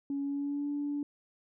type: tone with pitch glide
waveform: sine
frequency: 280 to 289 Hz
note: C#4 to D4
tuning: +18 to -28 cents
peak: -30 dBFS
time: 0.1-1.03 s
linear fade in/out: 2 ms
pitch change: +54 cents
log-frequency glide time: 0.22-0.69 s
effects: tanh soft clip ceiling -26 dBFS